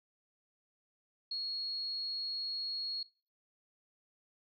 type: tone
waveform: sine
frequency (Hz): 4314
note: C#8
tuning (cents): -48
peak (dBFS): -35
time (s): 1.31-3.03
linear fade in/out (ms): 5
effects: noise-tail reverb RT60 0.3 s tail -17 dB re dry